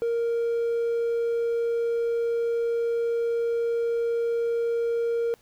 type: tone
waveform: triangle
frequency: 466.2 Hz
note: A#4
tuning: in tune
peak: -20 dBFS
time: 0.02-5.34 s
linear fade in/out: 0 ms
effects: tanh soft clip ceiling -17 dBFS + pink hiss -60 dBFS RMS until 5.41 s